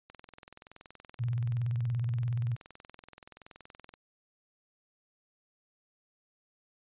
click train, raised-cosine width 0.3 ms, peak -33 dBFS, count 82, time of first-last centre 0.1-3.939 s, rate 21.1 Hz
sine tone with vibrato, 119.1 Hz, A#2, 38 cents sharp, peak -28 dBFS, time 1.19-2.56 s, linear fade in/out 20 ms, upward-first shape square, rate 17 Hz, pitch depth 80 cents each way
effects resampled to 8000 Hz

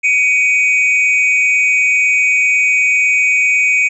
triangle tone pair together, 2261 / 2489 Hz, C#7 / D#7, +34 / 0 cents, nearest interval major second, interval 166 cents, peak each -11 dBFS, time 0.03-3.89 s, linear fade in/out 20 ms, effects resampled to 22050 Hz

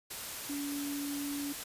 sine tone in noise, 285.3 Hz, C#4, 50 cents sharp, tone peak -35 dBFS, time 0.49-1.53 s, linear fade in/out 10 ms, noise white, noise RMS -41 dBFS, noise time 0.1-1.64 s, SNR +3 dB, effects resampled to 32000 Hz

